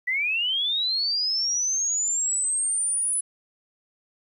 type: linear sweep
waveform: sine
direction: up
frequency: 1940 to 10090 Hz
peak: -22 dBFS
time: 0.07-3.21 s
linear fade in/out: 10 ms
effects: 10-bit